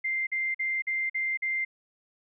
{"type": "tone bursts", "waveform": "sine", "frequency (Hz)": 2093, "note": "C7", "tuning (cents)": 0, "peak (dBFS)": -26, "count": 6, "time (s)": [0.04, 1.65], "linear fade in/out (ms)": 10, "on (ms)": 230, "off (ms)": 46, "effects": []}